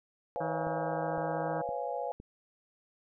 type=chord; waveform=sine; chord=C# dominant seventh; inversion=third; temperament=just; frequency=498.9 / 554.4 / 693 / 831.5 Hz; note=B4 / C#5 / E#5 / G#5; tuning=+17 / 0 / -14 / +2 cents; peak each=-38 dBFS; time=0.36-2.12 s; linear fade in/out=0 ms
type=harmonic tone; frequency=160 Hz; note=D#3; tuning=49 cents sharp; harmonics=1 / 2 / 3 / 4 / 5 / 6 / 7 / 8 / 9 / 10; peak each=-39 / -41 / -45 / -43 / -47 / -44 / -47 / -47 / -49 / -47 dBFS; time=0.4-1.62 s; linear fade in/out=10 ms
type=click train; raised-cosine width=3 ms; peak=-34 dBFS; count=4; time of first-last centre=0.67-2.201 s; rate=1.96 Hz
effects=none